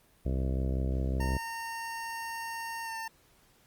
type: harmonic tone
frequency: 65.41 Hz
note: C2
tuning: in tune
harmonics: 1 / 2 / 3 / 4 / 5 / 6 / 7 / 8 / 9 / 10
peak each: -29 / -35 / -39 / -41 / -43 / -45 / -46 / -47 / -48 / -49 dBFS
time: 0.25-1.38 s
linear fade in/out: 10 ms
type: tone with pitch glide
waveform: 25% pulse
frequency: 916 to 901.3 Hz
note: A#5 to A5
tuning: -31 to +41 cents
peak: -32 dBFS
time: 1.2-3.08 s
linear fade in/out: 5 ms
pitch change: -28 cents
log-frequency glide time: 2.84-2.91 s
effects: pink hiss -64 dBFS RMS until 3.66 s + Opus 32 kbps